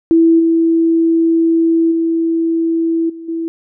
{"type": "tone with level steps", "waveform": "sine", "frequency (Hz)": 329.6, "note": "E4", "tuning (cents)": 0, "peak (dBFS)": [-6, -9, -12, -27, -17], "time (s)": [0.11, 3.48], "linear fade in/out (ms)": 0, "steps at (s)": [0.39, 1.91, 3.09, 3.28], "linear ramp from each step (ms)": 10, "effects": []}